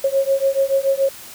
sine beating tone pair, 541 / 548 Hz, C#5 / C#5, -42 / -20 cents, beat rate 7 Hz, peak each -18 dBFS, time 0.04-1.09 s, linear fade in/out 5 ms, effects white hiss -38 dBFS RMS until 1.34 s

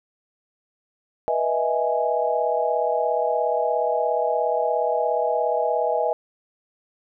sine chord, E major seventh, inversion second, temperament equal with one note detuned, 487.4 / 622.3 / 659.3 / 830.6 Hz, B4 / D#5 / E5 / G#5, -23 / 0 / 0 / 0 cents, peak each -25 dBFS, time 1.28-6.13 s, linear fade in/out 0 ms, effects none

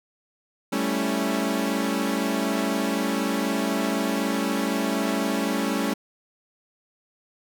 sawtooth chord, A dominant seventh, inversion third, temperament equal, 196 / 220 / 277.2 / 329.6 Hz, G3 / A3 / C#4 / E4, 0 / 0 / 0 / 0 cents, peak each -25 / -24 / -23 / -28 dBFS, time 0.72-5.94 s, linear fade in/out 10 ms, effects none

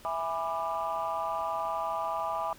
sine chord, E dominant seventh, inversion none, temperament just, 659.3 / 824.1 / 988.9 / 1186.7 Hz, E5 / G#5 / B5 / D6, 0 / -14 / +2 / +18 cents, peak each -34 dBFS, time 0.05-2.53 s, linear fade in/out 0 ms, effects tanh soft clip ceiling -22 dBFS + pink hiss -54 dBFS RMS until 2.58 s

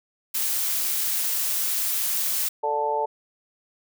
blue noise, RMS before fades -25 dBFS, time 0.34-2.49 s, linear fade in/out 10 ms
harmonic tone, 146.83 Hz, D3, in tune, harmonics 3 / 4 / 5 / 6, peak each -28 / -29 / -34 / -24 dBFS, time 2.63-3.06 s, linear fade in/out 10 ms
effects none

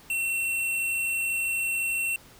square tone, 2713 Hz, E7, 49 cents sharp, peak -26 dBFS, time 0.1-2.16 s, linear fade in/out 2 ms, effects pink hiss -52 dBFS RMS until 2.39 s

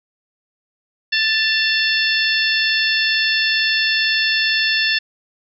harmonic tone with a mistuned harmonic, 880 Hz, A5, in tune, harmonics 2 / 3 / 4 / 5 / 6, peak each -19 / -21 / -22 / -23 / -24 dBFS, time 1.12-4.99 s, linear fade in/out 10 ms, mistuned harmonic 3, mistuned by +46 cents, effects none

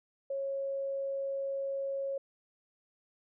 sine tone, 548 Hz, C#5, 20 cents flat, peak -32 dBFS, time 0.3-2.18 s, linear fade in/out 5 ms, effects none

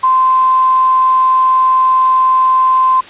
sine tone with quantisation, 1038 Hz, C6, 14 cents flat, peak -7 dBFS, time 0.03-3.01 s, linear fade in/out 10 ms, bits 5, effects white hiss -34 dBFS RMS until 3.09 s + resampled to 8000 Hz

